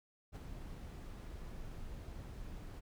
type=noise with ADSR envelope; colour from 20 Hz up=brown; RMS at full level=-42 dBFS; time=0.32-2.81 s; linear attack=41 ms; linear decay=10 ms; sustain=-5 dB; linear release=26 ms; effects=none